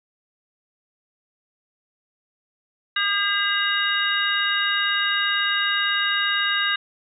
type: tone cluster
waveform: sine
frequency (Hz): 1218 / 1612 / 2023 / 2850 / 3768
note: D#6 / G6 / B6 / F7 / A#7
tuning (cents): -37 / +48 / +41 / +34 / +18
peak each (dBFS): -28 / -23 / -29 / -26 / -26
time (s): 2.96-6.76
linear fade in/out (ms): 5
effects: none